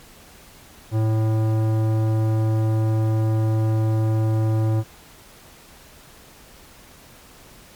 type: tone with tanh clipping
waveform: sine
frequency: 110 Hz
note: A2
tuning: in tune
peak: -19 dBFS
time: 0.91-4.84 s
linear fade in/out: 50 ms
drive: 16 dB
effects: pink hiss -47 dBFS RMS until 7.75 s + MP3 96 kbps